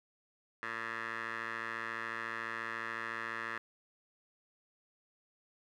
15% pulse tone with band-pass filter, 114.1 Hz, A#2, 37 cents flat, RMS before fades -40 dBFS, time 0.63-3.58 s, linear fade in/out 0 ms, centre 1600 Hz, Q 5.5, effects none

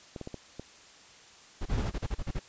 clicks, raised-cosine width 2 ms, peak -25 dBFS, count 5, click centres 0.162 / 0.213 / 0.274 / 0.343 / 0.596 s
brown noise bursts, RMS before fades -31 dBFS, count 10, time 1.61-2.395 s, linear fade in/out 10 ms, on 47 ms, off 35 ms
brown noise, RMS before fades -30 dBFS, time 1.68-1.92 s, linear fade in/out 50 ms
effects white hiss -54 dBFS RMS until 2.48 s + resampled to 16000 Hz

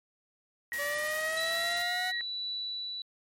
sine tone, 1898 Hz, A#6, 31 cents sharp, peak -32 dBFS, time 0.72-2.21 s, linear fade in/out 0 ms
white noise, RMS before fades -42 dBFS, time 0.73-1.82 s, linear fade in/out 2 ms
sawtooth linear sweep, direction up, 571 to 740 Hz, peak -30 dBFS, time 0.78-2.12 s, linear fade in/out 20 ms
sine tone with tremolo, 3951 Hz, B7, in tune, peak -32 dBFS, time 1.37-3.02 s, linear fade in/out 2 ms, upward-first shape triangle, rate 1.1 Hz, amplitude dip 30%
effects MP3 64 kbps

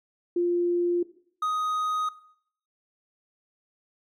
sine / triangle tone pair in turn, 349.2 / 1250.2 Hz, F4 / D#6, 0 / +8 cents, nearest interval octave + minor seventh, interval 2208 cents, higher second, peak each -21 / -22 dBFS, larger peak first, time 0.36-1.03 / 1.42-2.09 s, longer neither, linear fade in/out 5 ms, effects noise-tail reverb RT60 0.6 s tail -17 dB re dry

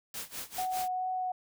white noise with tremolo, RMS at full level -38 dBFS, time 0.14-0.88 s, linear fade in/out 2 ms, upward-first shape sine, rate 5 Hz, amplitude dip 90%
sine tone with vibrato, 740 Hz, F#5, in tune, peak -30 dBFS, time 0.58-1.32 s, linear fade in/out 5 ms, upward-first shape triangle, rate 2.4 Hz, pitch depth 11 cents each way
effects none

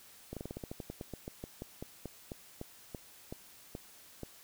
slowing click train, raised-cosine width 2 ms, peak -27 dBFS, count 23, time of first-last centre 0.33-4.233 s, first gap 37 ms, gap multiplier 1.13, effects white hiss -57 dBFS RMS until 4.43 s

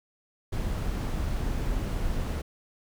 brown noise, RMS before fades -29 dBFS, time 0.52-2.42 s, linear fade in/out 10 ms, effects none

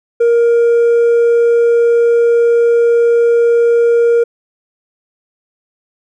triangle tone with hard clipping, 469.1 Hz, A#4, 11 cents sharp, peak -6 dBFS, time 0.2-4.24 s, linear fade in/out 10 ms, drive 1 dB, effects none

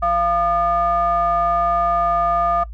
triangle ring-modulated tone, 261.6 Hz, C4, in tune, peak -11 dBFS, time 0.02-2.64 s, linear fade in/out 10 ms, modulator 951 Hz, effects noise-tail reverb RT60 0.1 s tail -18 dB re dry + added 55 Hz sine -30 dBFS peak until 2.73 s

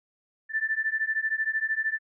sine beating tone pair, 1760 / 1773 Hz, A6 / A6, 0 / +13 cents, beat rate 13 Hz, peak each -28 dBFS, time 0.49-1.99 s, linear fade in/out 50 ms, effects none

